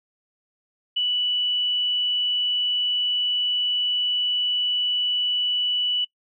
sine tone, 2960 Hz, F#7, in tune, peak -20 dBFS, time 0.96-6.05 s, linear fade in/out 10 ms, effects noise-tail reverb RT60 0.1 s tail -23 dB re dry

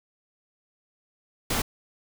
pink noise, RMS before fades -26 dBFS, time 1.5-1.62 s, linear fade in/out 5 ms, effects none

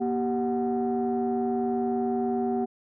sine tone cluster, 238.8 / 388.7 / 738 Hz, A#3 / G4 / F#5, +42 / -15 / -5 cents, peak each -26 / -27 / -30 dBFS, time 0-2.66 s, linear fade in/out 20 ms, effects tanh soft clip ceiling -18 dBFS

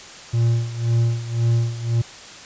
triangle tone with tremolo, 116.8 Hz, A#2, 4 cents sharp, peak -12 dBFS, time 0.33-2.02 s, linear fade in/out 10 ms, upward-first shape sine, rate 1.9 Hz, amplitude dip 80%, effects white hiss -39 dBFS RMS until 2.45 s + resampled to 16000 Hz

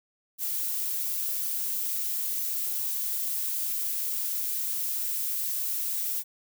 violet noise, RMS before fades -30 dBFS, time 0.38-6.24 s, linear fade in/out 50 ms, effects none

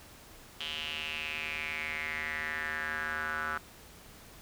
square tone with band-pass filter sweep, 77.7 Hz, D#2, 2 cents flat, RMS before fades -36 dBFS, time 0.6-3.58 s, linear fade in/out 5 ms, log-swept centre 3100 to 1400 Hz, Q 6.3, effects pink hiss -53 dBFS RMS until 4.41 s

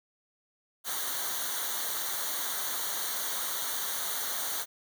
white noise with comb filter, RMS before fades -33 dBFS, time 0.84-4.66 s, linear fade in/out 50 ms, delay 0.39 ms, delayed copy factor -0.8, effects none

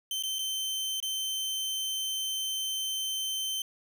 sawtooth tone with dropouts, 3095 Hz, G7, 23 cents flat, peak -27 dBFS, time 0.11-3.62 s, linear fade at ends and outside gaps 2 ms, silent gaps 0.226-0.235 / 0.386-0.39 / 1.002-1.026 s, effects none

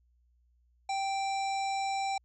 harmonic tone with a mistuned harmonic, 782 Hz, G5, 4 cents flat, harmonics 1 / 3 / 5 / 7 / 9 / 10, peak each -30 / -40 / -44 / -47 / -49 / -50 dBFS, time 0.89-2.18 s, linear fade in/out 5 ms, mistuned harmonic 5, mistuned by +27 cents, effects added 60 Hz sine -65 dBFS peak until 2.24 s

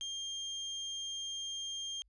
35% pulse tone, 3200 Hz, G7, 35 cents sharp, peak -36 dBFS, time 0.01-2.02 s, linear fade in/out 0 ms, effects added 50 Hz sine -66 dBFS peak until 2.08 s + resampled to 24000 Hz

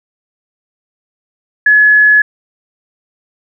sine tone, 1700 Hz, G#6, 40 cents sharp, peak -4 dBFS, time 1.66-2.22 s, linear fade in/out 5 ms, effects none

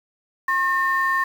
sine tone pair together, 1076.8 / 1811 Hz, C6 / A6, +49 / +49 cents, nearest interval major sixth, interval 900 cents, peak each -20 dBFS, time 0.48-1.24 s, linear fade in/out 5 ms, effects tanh soft clip ceiling -11 dBFS + 7-bit

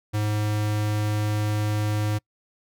square tone, 105.6 Hz, G#2, 29 cents sharp, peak -23 dBFS, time 0.13-2.19 s, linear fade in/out 20 ms, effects noise-tail reverb RT60 0.1 s tail -26 dB re dry

